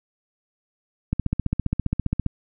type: click train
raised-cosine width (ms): 5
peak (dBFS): -9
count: 18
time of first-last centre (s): 1.13-2.263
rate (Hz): 15
effects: none